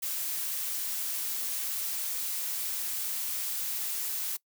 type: noise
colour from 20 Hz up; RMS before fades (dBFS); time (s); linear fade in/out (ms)
blue; -33; 0.02-4.37; 10
effects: noise-tail reverb RT60 0.1 s tail -22 dB re dry